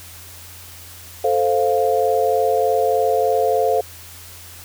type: chord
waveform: sine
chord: F major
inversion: first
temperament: equal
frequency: 440 / 523.3 / 698.5 Hz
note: A4 / C5 / F5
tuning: 0 / 0 / 0 cents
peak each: -19 dBFS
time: 1.24-3.81 s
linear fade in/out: 5 ms
effects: added 87 Hz sine -43 dBFS peak until 4.64 s + white hiss -40 dBFS RMS until 4.64 s